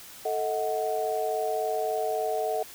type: chord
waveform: sine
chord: D# diminished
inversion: second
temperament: equal with one note detuned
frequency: 440 / 636.4 / 740 Hz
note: A4 / D#5 / F#5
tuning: 0 / +39 / 0 cents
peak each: -30 dBFS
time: 0.25-2.63 s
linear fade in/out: 5 ms
effects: white hiss -46 dBFS RMS until 2.74 s